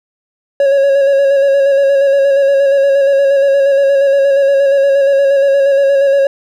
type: tone with vibrato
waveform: triangle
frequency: 553 Hz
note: C#5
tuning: 4 cents flat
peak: -5 dBFS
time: 0.6-6.27 s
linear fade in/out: 2 ms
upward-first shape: square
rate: 8.5 Hz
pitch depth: 24 cents each way
effects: none